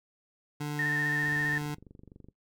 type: tone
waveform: 25% pulse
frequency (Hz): 147.9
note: D3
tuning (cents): +13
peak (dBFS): -28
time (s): 0.6-1.75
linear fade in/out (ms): 10
type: tone with vibrato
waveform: sine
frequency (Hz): 1812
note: A#6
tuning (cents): -50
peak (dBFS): -28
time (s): 0.79-1.58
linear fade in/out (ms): 2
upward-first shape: square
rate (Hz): 15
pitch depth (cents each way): 27
type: click train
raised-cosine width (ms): 3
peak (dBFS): -37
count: 26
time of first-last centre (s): 1.24-2.286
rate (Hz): 23.9
effects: noise-tail reverb RT60 0.1 s tail -17 dB re dry